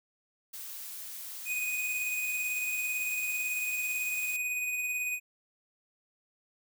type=noise; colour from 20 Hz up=blue; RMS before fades=-42 dBFS; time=0.53-4.37 s; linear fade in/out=10 ms
type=tone with tremolo; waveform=square; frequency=2489 Hz; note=D#7; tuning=in tune; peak=-30 dBFS; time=1.45-5.2 s; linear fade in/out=50 ms; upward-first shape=sine; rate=18 Hz; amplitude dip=30%
effects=none